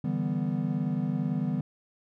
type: chord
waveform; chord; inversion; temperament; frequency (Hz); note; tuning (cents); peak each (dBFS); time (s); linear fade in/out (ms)
triangle; E minor seventh; third; equal; 146.83 / 164.81 / 196 / 246.9; D3 / E3 / G3 / B3; 0 / 0 / 0 / 0; -30; 0.04-1.61; 5
effects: none